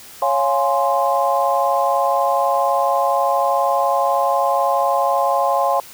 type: chord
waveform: sine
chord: Db major seventh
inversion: none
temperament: equal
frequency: 554.4 / 698.5 / 830.6 / 1046.5 Hz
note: Db5 / F5 / Ab5 / C6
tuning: 0 / 0 / 0 / 0 cents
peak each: -20 dBFS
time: 0.22-5.8 s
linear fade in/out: 2 ms
effects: white hiss -40 dBFS RMS until 5.93 s